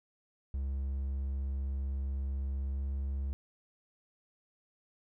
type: tone with pitch glide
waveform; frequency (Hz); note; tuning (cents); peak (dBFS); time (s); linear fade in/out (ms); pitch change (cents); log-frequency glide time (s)
triangle; 67.9 to 68.49; C#2 to C#2; -35 to -20; -30; 0.54-3.33; 0; +15; 2.72-2.79
effects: none